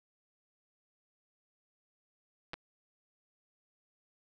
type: clicks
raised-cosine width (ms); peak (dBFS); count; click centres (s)
0.3; -24; 2; 2.534 / 2.54
effects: none